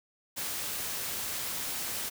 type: noise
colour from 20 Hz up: white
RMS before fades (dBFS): -35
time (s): 0.36-2.1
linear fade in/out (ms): 20
effects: none